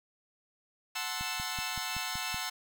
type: chord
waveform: 10% pulse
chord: F# half-diminished seventh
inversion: none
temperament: equal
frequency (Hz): 740 / 880 / 1046.5 / 1318.5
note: F#5 / A5 / C6 / E6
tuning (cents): 0 / 0 / 0 / 0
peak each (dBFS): -31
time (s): 0.95-2.5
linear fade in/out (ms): 10
type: click train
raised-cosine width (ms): 5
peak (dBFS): -30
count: 7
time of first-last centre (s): 1.21-2.344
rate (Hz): 5.29
effects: none